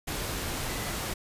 sine tone in noise, 2000 Hz, B6, 21 cents sharp, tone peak -44 dBFS, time 0.69-0.92 s, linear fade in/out 10 ms, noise pink, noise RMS -33 dBFS, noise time 0.07-1.14 s, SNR -14 dB, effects resampled to 32000 Hz

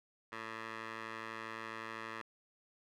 15% pulse tone with band-pass filter, 112.1 Hz, A2, 33 cents sharp, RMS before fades -45 dBFS, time 0.32-2.22 s, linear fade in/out 5 ms, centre 1600 Hz, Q 1.5, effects none

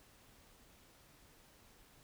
silence, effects pink hiss -64 dBFS RMS until 2.03 s

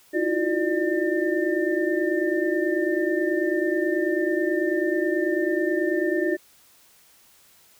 sine tone cluster, 315.1 / 335.1 / 364.3 / 597 / 1798 Hz, D#4 / E4 / F#4 / D5 / A6, +22 / +29 / -27 / +28 / +37 cents, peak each -28 / -26 / -25 / -29 / -30 dBFS, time 0.13-6.37 s, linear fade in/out 20 ms, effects white hiss -56 dBFS RMS until 7.79 s

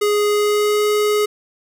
square tone with pitch glide, 415.3 to 419.4 Hz, G#4 to G#4, 0 to +17 cents, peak -15 dBFS, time 0.01-1.26 s, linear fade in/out 10 ms, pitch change +17 cents, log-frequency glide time 0.27-0.85 s, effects none

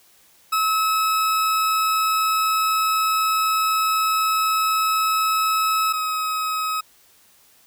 40% pulse tone pair in turn, 1292 / 1273.5 Hz, E6 / D#6, -35 / +40 cents, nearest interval unison, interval 25 cents, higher first, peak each -17 / -21 dBFS, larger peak first, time 0.52-5.93 / 5.93-6.81 s, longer first, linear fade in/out 10 ms, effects white hiss -55 dBFS RMS until 7.66 s

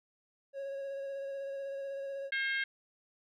triangle tone with vibrato, 550 Hz, C#5, 14 cents flat, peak -35 dBFS, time 0.53-2.31 s, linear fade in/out 50 ms, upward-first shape square, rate 16 Hz, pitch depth 13 cents each way
harmonic tone, 536 Hz, C5, 42 cents sharp, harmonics 3 / 4 / 5 / 6 / 7 / 8, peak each -33 / -35 / -46 / -42 / -50 / -51 dBFS, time 2.32-2.64 s, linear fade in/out 5 ms
effects none

